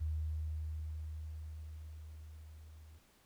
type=tone with level ramp; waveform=sine; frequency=77.78 Hz; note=D#2; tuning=in tune; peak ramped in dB=-33 to -53 dBFS; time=0-2.99 s; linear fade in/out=20 ms; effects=pink hiss -68 dBFS RMS until 3.25 s